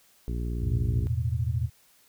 harmonic tone, 59.1 Hz, A#1, 24 cents sharp, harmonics 1 / 2 / 3 / 4 / 5 / 6 / 7, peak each -29 / -35 / -39 / -41 / -43 / -45 / -46 dBFS, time 0.28-1.07 s, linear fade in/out 0 ms
sine chord, E suspended fourth, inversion none, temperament equal, 82.41 / 110 / 123.47 Hz, E2 / A2 / B2, 0 / 0 / 0 cents, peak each -29 dBFS, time 0.6-1.7 s, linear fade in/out 50 ms
effects white hiss -61 dBFS RMS until 2.08 s

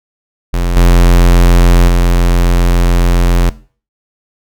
square tone with level steps, 43.6 Hz, F1, 2 cents flat, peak -11 / -4 / -7 dBFS, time 0.53-3.5 s, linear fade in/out 10 ms, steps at 0.76 / 1.88 s, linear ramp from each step 5 ms, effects noise-tail reverb RT60 0.4 s tail -18 dB re dry

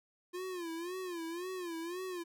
square tone with vibrato, 350.1 Hz, F4, 4 cents sharp, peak -39 dBFS, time 0.33-2.24 s, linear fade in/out 20 ms, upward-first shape sine, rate 1.9 Hz, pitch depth 120 cents each way, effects none

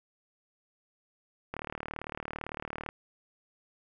click train, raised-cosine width 0.5 ms, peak -21 dBFS, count 52, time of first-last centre 1.54-2.889 s, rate 37.8 Hz, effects none

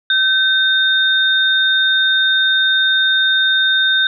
sine tone pair together, 1539 / 3660 Hz, G6 / A#7, -32 / -32 cents, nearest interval octave + minor third, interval 1500 cents, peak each -14 dBFS, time 0.1-4.07 s, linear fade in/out 2 ms, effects none

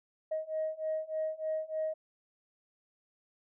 sine beating tone pair, 627 / 630.3 Hz, D#5 / D#5, +13 / +22 cents, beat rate 3.3 Hz, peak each -35 / -34 dBFS, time 0.31-1.94 s, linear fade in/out 10 ms, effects tanh soft clip ceiling -26 dBFS

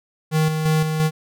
square tone with tremolo, 156.6 Hz, D#3, 11 cents sharp, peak -16 dBFS, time 0.31-1.11 s, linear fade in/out 50 ms, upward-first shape square, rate 2.9 Hz, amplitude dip 45%, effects none

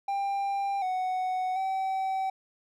triangle tone with pitch steps, 794 / 742 / 766 Hz, G5 / F#5 / G5, +22 / +5 / -40 cents, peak -25 dBFS, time 0.08-2.3 s, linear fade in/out 5 ms, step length 740 ms, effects none

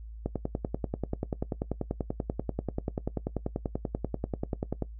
click train, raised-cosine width 2 ms, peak -16 dBFS, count 48, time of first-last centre 0.26-4.823 s, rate 10.3 Hz, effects noise-tail reverb RT60 0.1 s tail -18 dB re dry + added 55 Hz sine -40 dBFS peak until 4.99 s

